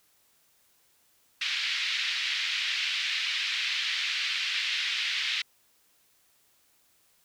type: band-pass noise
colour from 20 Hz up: pink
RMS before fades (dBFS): -30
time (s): 1.41-5.42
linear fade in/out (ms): 5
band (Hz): 2100 to 4200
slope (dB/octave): 24
effects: white hiss -66 dBFS RMS until 7.24 s